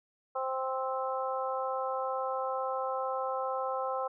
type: harmonic tone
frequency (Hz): 262.2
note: C4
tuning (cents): +4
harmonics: 2 / 3 / 4 / 5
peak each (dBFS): -34 / -36 / -37 / -38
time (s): 0.35-4.08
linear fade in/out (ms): 10
effects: none